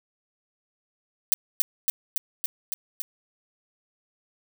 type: noise with echo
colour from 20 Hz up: violet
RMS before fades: -19 dBFS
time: 1.32-1.34 s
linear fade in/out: 0 ms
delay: 280 ms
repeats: 6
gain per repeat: -2 dB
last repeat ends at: 3.02 s
effects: none